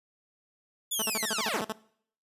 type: linear sweep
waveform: 10% pulse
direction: down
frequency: 3520 to 110 Hz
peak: -21 dBFS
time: 0.91-1.62 s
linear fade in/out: 10 ms
type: tone bursts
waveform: 10% pulse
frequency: 218.7 Hz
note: A3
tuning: 10 cents flat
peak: -22 dBFS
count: 10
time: 0.99-1.725 s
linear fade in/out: 5 ms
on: 33 ms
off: 45 ms
effects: noise-tail reverb RT60 0.6 s tail -20 dB re dry + resampled to 32000 Hz